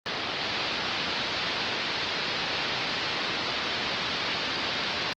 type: low-pass noise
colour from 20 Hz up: white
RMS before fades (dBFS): -30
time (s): 0.06-5.13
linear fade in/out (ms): 0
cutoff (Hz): 4700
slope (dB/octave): 48
effects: high-pass 100 Hz 12 dB/octave + Opus 24 kbps